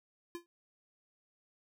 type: tone with exponential decay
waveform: square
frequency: 343.9 Hz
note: F4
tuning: 27 cents flat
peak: -37 dBFS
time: 0.35-0.46 s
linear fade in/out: 0 ms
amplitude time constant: 23 ms
effects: none